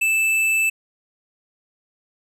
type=tone with hard clipping; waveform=sine; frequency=2637 Hz; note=E7; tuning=in tune; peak=-18 dBFS; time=0.01-0.7 s; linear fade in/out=10 ms; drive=10 dB; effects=none